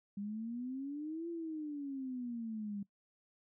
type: exponential two-way sweep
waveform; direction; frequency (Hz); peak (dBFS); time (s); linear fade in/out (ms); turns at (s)
sine; up then down; 198.5 to 342.2 to 198.5; -38; 0.17-2.83; 5; 1.29
effects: noise-tail reverb RT60 0.1 s tail -20 dB re dry